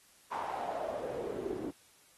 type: noise with band-pass filter sweep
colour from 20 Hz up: pink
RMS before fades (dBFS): -38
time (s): 0.31-1.71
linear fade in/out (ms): 10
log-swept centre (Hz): 990 to 310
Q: 5.6
effects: white hiss -63 dBFS RMS until 2.17 s + AAC 32 kbps